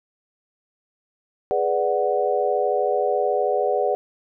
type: chord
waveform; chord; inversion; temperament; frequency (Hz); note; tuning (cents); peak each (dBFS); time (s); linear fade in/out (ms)
sine; G# half-diminished seventh; none; equal; 415.3 / 493.9 / 587.3 / 740; G#4 / B4 / D5 / F#5; 0 / 0 / 0 / 0; -24; 1.51-3.95; 0
effects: none